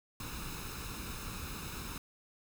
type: noise with comb filter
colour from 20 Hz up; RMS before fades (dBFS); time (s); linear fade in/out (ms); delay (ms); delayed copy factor
pink; -42; 0.2-1.98; 2; 0.77; +0.65
effects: none